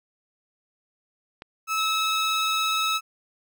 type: click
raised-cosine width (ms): 0.3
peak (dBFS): -23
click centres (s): 1.421
type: tone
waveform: 30% pulse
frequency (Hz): 1300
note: E6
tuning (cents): -24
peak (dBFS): -21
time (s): 1.67-3.01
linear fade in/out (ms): 50
type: tone with vibrato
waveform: sine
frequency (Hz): 3805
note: A#7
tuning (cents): +35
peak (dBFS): -27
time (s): 1.77-2.98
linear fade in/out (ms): 10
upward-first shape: triangle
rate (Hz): 17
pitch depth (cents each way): 32
effects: none